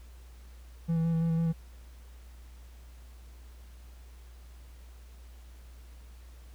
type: tone with vibrato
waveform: triangle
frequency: 164.81 Hz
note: E3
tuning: in tune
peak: -23 dBFS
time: 0.88-1.53 s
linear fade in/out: 20 ms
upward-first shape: square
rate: 6 Hz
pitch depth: 15 cents each way
effects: added 60 Hz sine -47 dBFS peak until 6.54 s + pink hiss -61 dBFS RMS until 6.54 s